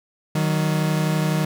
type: tone pair together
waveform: 40% pulse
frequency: 155.56 / 187.5 Hz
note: D#3 / F#3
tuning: 0 / +23 cents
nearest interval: minor third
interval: 323 cents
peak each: -19 / -24 dBFS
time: 0.35-1.45 s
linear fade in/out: 5 ms
effects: none